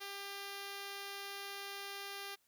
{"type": "tone", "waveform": "5% pulse", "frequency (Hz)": 398.1, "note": "G4", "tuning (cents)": 27, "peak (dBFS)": -32, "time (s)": [0, 2.36], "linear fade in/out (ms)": 20, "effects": ["white hiss -75 dBFS RMS until 2.47 s"]}